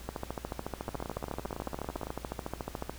two click trains, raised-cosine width 1 ms, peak -23 / -20 dBFS, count 22 / 40, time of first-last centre 0.89-2.07 / 0.09-2.896 s, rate 17.8 / 13.9 Hz, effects added 60 Hz sine -47 dBFS peak until 2.98 s + pink hiss -50 dBFS RMS until 2.98 s

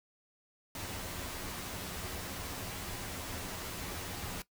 pink noise with comb filter, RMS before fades -41 dBFS, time 0.75-4.42 s, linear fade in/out 2 ms, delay 11 ms, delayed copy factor +0.5, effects noise-tail reverb RT60 0.1 s tail -17 dB re dry

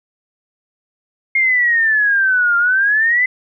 sine exponential two-way sweep, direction down then up, 2143 to 1389 to 2038 Hz, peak -11 dBFS, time 1.35-3.26 s, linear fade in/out 5 ms, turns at 2.57 s, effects none

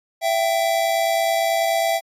square tone pair together, 668 / 777.2 Hz, E5 / G5, +23 / -15 cents, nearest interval minor third, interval 262 cents, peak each -20 / -23 dBFS, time 0.21-2.01 s, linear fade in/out 50 ms, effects AAC 48 kbps

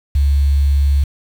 sine tone with quantisation, 70.3 Hz, C#2, 25 cents sharp, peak -10 dBFS, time 0.15-1.04 s, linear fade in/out 5 ms, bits 6, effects none

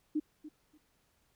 sine tone with echo, 304.4 Hz, D#4, 38 cents flat, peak -28 dBFS, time 0.15-0.2 s, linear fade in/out 10 ms, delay 290 ms, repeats 2, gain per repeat -15 dB, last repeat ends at 0.78 s, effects pink hiss -73 dBFS RMS until 1.35 s

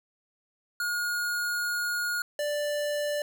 square tone pair in turn, 1435 / 588.2 Hz, F6 / D5, +47 / +3 cents, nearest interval octave + minor third, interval 1544 cents, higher first, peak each -28 dBFS, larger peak neither, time 0.8-2.22 / 2.39-3.22 s, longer first, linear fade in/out 2 ms, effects 10-bit

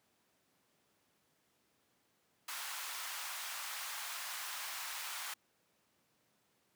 pink high-pass noise, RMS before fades -43 dBFS, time 2.48-5.34 s, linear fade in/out 5 ms, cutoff 920 Hz, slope 24 dB/octave, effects pink hiss -75 dBFS RMS until 6.75 s + high-pass 150 Hz 12 dB/octave

